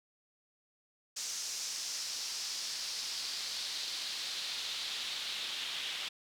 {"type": "noise with band-pass filter sweep", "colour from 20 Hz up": "pink", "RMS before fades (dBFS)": -39, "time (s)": [1.16, 6.09], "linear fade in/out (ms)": 10, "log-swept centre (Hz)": [6000, 3300], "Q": 2.6, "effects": []}